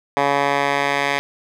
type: tone with band-pass filter sweep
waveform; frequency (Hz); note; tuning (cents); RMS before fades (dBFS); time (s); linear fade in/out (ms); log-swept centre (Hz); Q
10% pulse; 141.2; C#3; +32; -19; 0.17-1.19; 0; 1100 to 2000; 1.1
effects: none